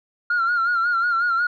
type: tone with vibrato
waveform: sine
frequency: 1396.9 Hz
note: F6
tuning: in tune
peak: -16 dBFS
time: 0.3-1.47 s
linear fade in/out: 5 ms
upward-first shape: sine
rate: 5.5 Hz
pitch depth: 67 cents each way
effects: tanh soft clip ceiling -15 dBFS